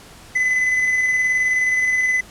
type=tone with tremolo; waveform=triangle; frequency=2014 Hz; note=B6; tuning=33 cents sharp; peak=-13 dBFS; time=0.35-2.21 s; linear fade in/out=10 ms; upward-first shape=square; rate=19 Hz; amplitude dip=25%; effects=pink hiss -43 dBFS RMS until 2.3 s + low-pass 11000 Hz 12 dB/octave